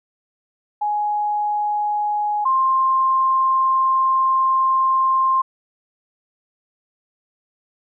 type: tone pair in turn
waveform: sine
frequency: 835 / 1054.9 Hz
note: G#5 / C6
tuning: +9 / +14 cents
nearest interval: major third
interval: 405 cents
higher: second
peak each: -18 / -14 dBFS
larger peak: second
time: 0.81-2.45 / 2.45-5.42 s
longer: second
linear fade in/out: 10 ms
effects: none